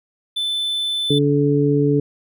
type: tone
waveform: triangle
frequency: 3520 Hz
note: A7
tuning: in tune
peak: -18 dBFS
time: 0.36-1.19 s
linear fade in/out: 10 ms
type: harmonic tone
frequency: 144 Hz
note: D3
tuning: 34 cents flat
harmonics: 1 / 2 / 3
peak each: -18 / -18 / -18 dBFS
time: 1.1-2 s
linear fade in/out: 5 ms
effects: none